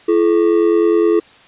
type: ring-modulated tone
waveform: triangle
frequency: 383.2 Hz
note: G4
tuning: 39 cents flat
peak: -5 dBFS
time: 0.08-1.2 s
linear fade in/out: 10 ms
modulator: 44.9 Hz
effects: white hiss -45 dBFS RMS until 1.47 s + resampled to 8000 Hz